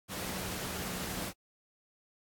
sine tone in noise, 185 Hz, F#3, in tune, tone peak -44 dBFS, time 0.08-1.33 s, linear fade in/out 50 ms, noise pink, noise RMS -38 dBFS, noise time 0.08-1.33 s, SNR -9 dB, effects high-pass 60 Hz 12 dB/octave + AAC 64 kbps

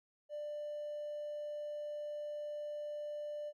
triangle tone with hard clipping, 593 Hz, D5, 17 cents sharp, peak -40 dBFS, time 0.29-3.53 s, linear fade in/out 50 ms, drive 4 dB, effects none

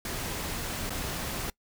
pink noise with dropouts, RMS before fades -34 dBFS, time 0.05-1.5 s, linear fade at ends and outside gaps 2 ms, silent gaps 0.896-0.904 s, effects noise-tail reverb RT60 0.1 s tail -23 dB re dry

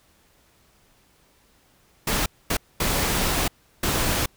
pink noise bursts at uneven times, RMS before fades -23 dBFS, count 4, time 2.07-2.26 / 2.5-2.57 / 2.8-3.48 / 3.83-4.26 s, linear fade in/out 5 ms, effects pink hiss -60 dBFS RMS until 4.36 s

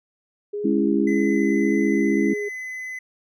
sine tone with vibrato, 409.6 Hz, G#4, 24 cents flat, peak -25 dBFS, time 0.53-2.49 s, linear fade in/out 10 ms, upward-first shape sine, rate 1.8 Hz, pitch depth 26 cents each way
sine chord, C# minor, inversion second, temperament just, 207.9 / 277.2 / 332.6 Hz, G#3 / C#4 / E4, +2 / 0 / +16 cents, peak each -22 dBFS, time 0.64-2.34 s, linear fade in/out 10 ms
triangle tone, 2023 Hz, B6, 41 cents sharp, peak -28 dBFS, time 1.07-2.99 s, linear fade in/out 5 ms
effects none

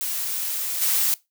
blue noise with level steps, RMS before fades -27 / -21 dBFS, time 0.01-1.14 s, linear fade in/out 0 ms, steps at 0.81 s, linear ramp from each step 10 ms, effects noise-tail reverb RT60 0.2 s tail -21 dB re dry

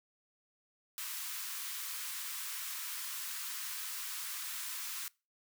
white high-pass noise, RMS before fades -41 dBFS, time 0.98-5.08 s, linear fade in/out 0 ms, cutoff 990 Hz, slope 48 dB/octave, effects noise-tail reverb RT60 0.3 s tail -24 dB re dry

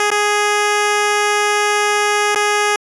10% pulse tone with dropouts, 415.3 Hz, G#4, in tune, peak -5 dBFS, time 0-2.76 s, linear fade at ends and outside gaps 2 ms, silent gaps 0.104-0.115 / 2.348-2.358 s, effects resampled to 24000 Hz

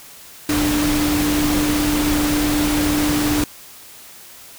sine tone in noise, 297.1 Hz, D4, 20 cents sharp, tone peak -17 dBFS, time 0.49-3.44 s, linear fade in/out 2 ms, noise pink, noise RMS -22 dBFS, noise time 0.49-3.44 s, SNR +2 dB, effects white hiss -41 dBFS RMS until 4.58 s

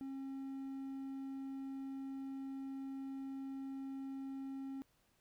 triangle tone, 270 Hz, C#4, 45 cents flat, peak -40 dBFS, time 0.01-4.82 s, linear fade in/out 0 ms, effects pink hiss -75 dBFS RMS until 5.2 s

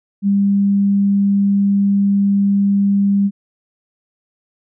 sine tone, 199.5 Hz, G3, 31 cents sharp, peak -11 dBFS, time 0.22-3.31 s, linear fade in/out 50 ms, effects none

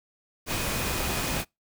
sine tone in noise, 2489 Hz, D#7, in tune, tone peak -40 dBFS, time 0.46-1.45 s, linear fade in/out 50 ms, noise pink, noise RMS -29 dBFS, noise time 0.46-1.45 s, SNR -14 dB, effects noise-tail reverb RT60 0.2 s tail -26 dB re dry

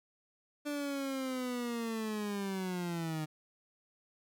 30% pulse linear sweep, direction down, 294.7 to 152.6 Hz, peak -32 dBFS, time 0.65-3.26 s, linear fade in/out 20 ms, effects none

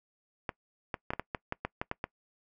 clicks, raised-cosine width 0.5 ms, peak -17 dBFS, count 11, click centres 0.492 / 0.942 / 1.105 / 1.135 / 1.196 / 1.348 / 1.524 / 1.65 / 1.815 / 1.914 / 2.041 s, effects noise-tail reverb RT60 0.1 s tail -23 dB re dry

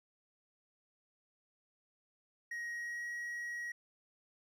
triangle tone with pitch glide, 1887 to 1903.4 Hz, A#6 to A#6, +21 to +36 cents, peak -37 dBFS, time 2.51-3.72 s, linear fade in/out 5 ms, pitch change +15 cents, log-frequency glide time 2.71-3.06 s, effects none

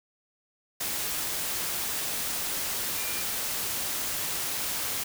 sine tone in noise, 2391 Hz, D7, 30 cents sharp, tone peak -40 dBFS, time 2.97-3.23 s, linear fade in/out 10 ms, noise white, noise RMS -31 dBFS, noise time 0.8-5.04 s, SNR -12 dB, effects none

